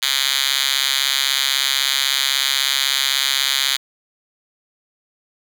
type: tone with high-pass filter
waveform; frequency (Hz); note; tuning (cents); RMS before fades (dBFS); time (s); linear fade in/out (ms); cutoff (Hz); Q
5% pulse; 136.2; C#3; -30; -19; 0.02-3.77; 10; 2900; 3.4
effects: none